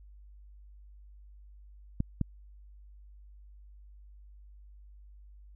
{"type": "clicks", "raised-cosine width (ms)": 5, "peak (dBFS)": -16, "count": 2, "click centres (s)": [2.004, 2.213], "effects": ["added 50 Hz sine -50 dBFS peak until 5.55 s"]}